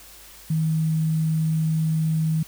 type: tone with sample-and-hold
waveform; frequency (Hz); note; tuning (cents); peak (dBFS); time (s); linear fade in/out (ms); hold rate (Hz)
sine; 158.8; D#3; +36; -19; 0.5-2.43; 5; 8820
effects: added 50 Hz sine -53 dBFS peak until 2.47 s + white hiss -46 dBFS RMS until 2.47 s